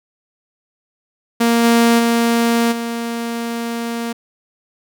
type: tone with level steps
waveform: sawtooth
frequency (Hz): 233.1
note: A#3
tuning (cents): 0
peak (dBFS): -8 / -6 / -9 / -17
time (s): 1.4-4.13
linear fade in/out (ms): 10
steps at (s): 1.63 / 1.98 / 2.71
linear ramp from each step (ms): 20
effects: none